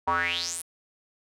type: tone with band-pass filter sweep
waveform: square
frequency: 86.1 Hz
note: F2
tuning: 24 cents flat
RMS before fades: -28 dBFS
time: 0.07-0.62 s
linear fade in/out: 10 ms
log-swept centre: 880 to 11000 Hz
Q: 7.2
effects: none